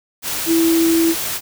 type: tone in noise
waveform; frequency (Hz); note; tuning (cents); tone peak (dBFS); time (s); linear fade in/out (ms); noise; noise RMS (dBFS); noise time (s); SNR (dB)
sine; 329.9; E4; +1; -12; 0.46-1.15; 50; white; -23; 0.22-1.41; +8
effects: none